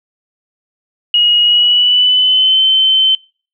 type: tone with pitch glide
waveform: sine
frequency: 2890 to 3080 Hz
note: F#7 to G7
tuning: -41 to -31 cents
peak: -7 dBFS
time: 1.14-3.15 s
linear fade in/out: 2 ms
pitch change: +110 cents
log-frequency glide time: 1.43-2.62 s
effects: noise-tail reverb RT60 0.4 s tail -26 dB re dry